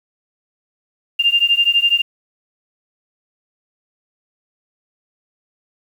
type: beating tone pair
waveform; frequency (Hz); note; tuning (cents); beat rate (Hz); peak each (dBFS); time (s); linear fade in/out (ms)
sine; 2792 / 2804; F7 / F7; -1 / +6; 12; -15; 1.19-2.02; 10
effects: 7-bit